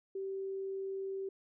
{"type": "tone", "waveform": "sine", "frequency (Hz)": 387.1, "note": "G4", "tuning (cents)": -22, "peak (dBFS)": -36, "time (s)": [0.15, 1.29], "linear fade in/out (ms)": 5, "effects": []}